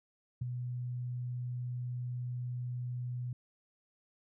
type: tone with ADSR envelope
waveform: sine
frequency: 123.47 Hz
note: B2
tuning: in tune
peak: -29 dBFS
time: 0.41-3.33 s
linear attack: 10 ms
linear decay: 9 ms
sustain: -6 dB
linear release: 3 ms
effects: none